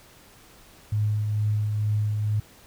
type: tone with tremolo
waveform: sine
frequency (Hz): 105.8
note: G#2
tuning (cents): +33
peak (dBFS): -20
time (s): 0.92-2.4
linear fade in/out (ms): 5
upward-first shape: triangle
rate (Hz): 2.2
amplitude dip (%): 35
effects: pink hiss -52 dBFS RMS until 2.66 s